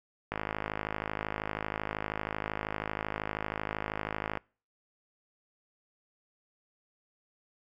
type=click train; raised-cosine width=0.5 ms; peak=-17 dBFS; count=215; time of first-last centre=0.32-4.373 s; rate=52.8 Hz; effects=noise-tail reverb RT60 0.4 s tail -26 dB re dry